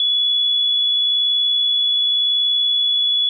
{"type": "tone with amplitude modulation", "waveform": "sine", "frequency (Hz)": 3406, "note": "G#7", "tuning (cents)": 43, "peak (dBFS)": -13, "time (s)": [0, 3.29], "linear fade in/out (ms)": 2, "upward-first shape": "sine", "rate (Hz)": 60.9, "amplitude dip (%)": 30, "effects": []}